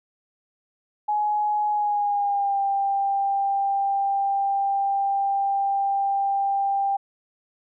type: tone with pitch glide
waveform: sine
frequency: 839 to 791.9 Hz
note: G#5 to G5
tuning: +17 to +17 cents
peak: -20 dBFS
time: 1.08-6.97 s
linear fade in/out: 10 ms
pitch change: -100 cents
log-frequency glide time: 1.7-2.6 s
effects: none